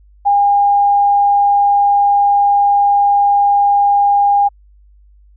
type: tone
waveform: sine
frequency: 810 Hz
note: G#5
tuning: 43 cents flat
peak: -8 dBFS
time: 0.25-4.49 s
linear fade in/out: 20 ms
effects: added 50 Hz sine -43 dBFS peak until 5.36 s